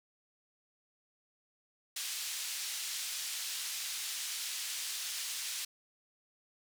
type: band-pass noise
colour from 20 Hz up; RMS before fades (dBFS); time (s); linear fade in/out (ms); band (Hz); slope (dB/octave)
pink; -39; 1.96-5.65; 5; 3300 to 11000; 12
effects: none